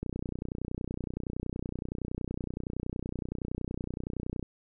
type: click train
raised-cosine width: 3 ms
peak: -21 dBFS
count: 136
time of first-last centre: 0.03-4.427 s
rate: 30.7 Hz
effects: none